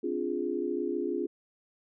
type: chord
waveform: sine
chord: D half-diminished seventh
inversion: third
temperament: equal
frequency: 261.6 / 293.7 / 349.2 / 415.3 Hz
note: C4 / D4 / F4 / Ab4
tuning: 0 / 0 / 0 / 0 cents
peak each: -36 / -36 / -32 / -34 dBFS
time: 0.03-1.27 s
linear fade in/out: 10 ms
effects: none